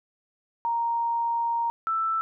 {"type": "tone pair in turn", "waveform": "sine", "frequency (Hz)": [932.3, 1324.6], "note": ["A#5", "E6"], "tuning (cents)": [0, 8], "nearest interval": "tritone", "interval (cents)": 608, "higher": "second", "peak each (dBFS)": -23, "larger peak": "neither", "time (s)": [[0.65, 1.7], [1.87, 2.21]], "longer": "first", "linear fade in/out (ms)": 0, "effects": []}